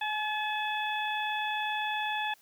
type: harmonic tone with a mistuned harmonic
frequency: 858 Hz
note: A5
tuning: 44 cents flat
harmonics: 1 / 2 / 3 / 4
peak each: -32 / -35 / -37 / -38 dBFS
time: 0.01-2.34 s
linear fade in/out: 5 ms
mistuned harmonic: 1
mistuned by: -19 cents
effects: white hiss -62 dBFS RMS until 2.41 s + high-pass 100 Hz 12 dB/octave